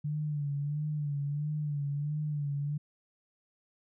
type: tone with vibrato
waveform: sine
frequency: 146.83 Hz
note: D3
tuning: in tune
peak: -30 dBFS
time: 0.04-2.78 s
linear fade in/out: 10 ms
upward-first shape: sine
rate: 1.5 Hz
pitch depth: 58 cents each way
effects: none